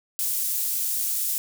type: high-pass noise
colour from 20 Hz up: pink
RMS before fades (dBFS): -26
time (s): 0.19-1.38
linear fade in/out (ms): 0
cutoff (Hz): 11000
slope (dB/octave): 12
effects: none

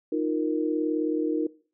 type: chord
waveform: sine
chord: Eb suspended second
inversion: none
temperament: just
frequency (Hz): 311.1 / 350 / 466.7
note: Eb4 / F4 / Bb4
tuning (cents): 0 / +4 / +2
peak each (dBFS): -26 / -30 / -29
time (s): 0.12-1.47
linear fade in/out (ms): 5
effects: noise-tail reverb RT60 0.4 s tail -20 dB re dry

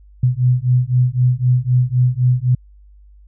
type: beating tone pair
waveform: sine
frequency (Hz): 123.47 / 127.37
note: B2 / C3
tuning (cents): 0 / -46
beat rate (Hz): 3.9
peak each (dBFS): -15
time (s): 0.23-2.55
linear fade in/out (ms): 5
effects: added 50 Hz sine -42 dBFS peak until 3.27 s

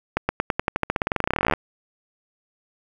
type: accelerating click train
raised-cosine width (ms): 0.5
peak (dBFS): -5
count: 30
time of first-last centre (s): 0.17-1.536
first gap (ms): 120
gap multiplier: 0.92
effects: 7-bit

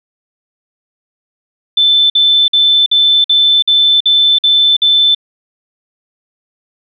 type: tone bursts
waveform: sine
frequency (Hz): 3528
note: A7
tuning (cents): +4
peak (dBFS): -6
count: 9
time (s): 1.77-5.148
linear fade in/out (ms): 5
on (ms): 330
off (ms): 51
effects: none

